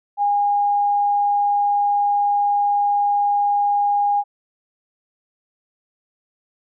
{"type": "tone", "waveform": "sine", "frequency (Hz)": 816, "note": "G#5", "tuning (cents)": -31, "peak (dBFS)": -15, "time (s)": [0.17, 4.24], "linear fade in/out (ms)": 50, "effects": []}